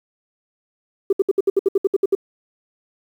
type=tone bursts; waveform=sine; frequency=391.8 Hz; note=G4; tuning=1 cent flat; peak=-11 dBFS; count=12; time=1.1-2.151 s; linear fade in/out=5 ms; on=28 ms; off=65 ms; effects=tanh soft clip ceiling -7 dBFS + 8-bit